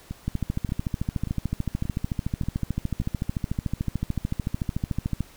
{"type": "two click trains", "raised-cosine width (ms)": 5, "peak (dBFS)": [-19, -13], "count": [6, 68], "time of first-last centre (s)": [[0.11, 3.017], [0.28, 5.206]], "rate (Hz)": [1.72, 13.6], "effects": ["pink hiss -51 dBFS RMS until 5.36 s"]}